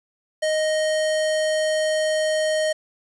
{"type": "tone", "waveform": "square", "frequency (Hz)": 622.3, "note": "D#5", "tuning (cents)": 0, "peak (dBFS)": -20, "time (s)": [0.42, 2.73], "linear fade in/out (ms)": 10, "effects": ["resampled to 24000 Hz", "8-bit"]}